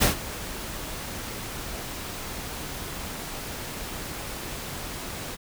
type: noise with ADSR envelope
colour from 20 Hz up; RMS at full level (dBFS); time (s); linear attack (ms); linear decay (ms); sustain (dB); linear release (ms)
pink; -18; 0-5.37; 27; 120; -17; 33
effects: none